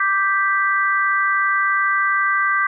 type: chord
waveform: sine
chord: G major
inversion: second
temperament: equal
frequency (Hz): 1174.7 / 1568 / 1975.5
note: D6 / G6 / B6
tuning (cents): 0 / 0 / 0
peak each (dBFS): -19 / -19 / -22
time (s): 0-2.67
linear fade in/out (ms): 5
effects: none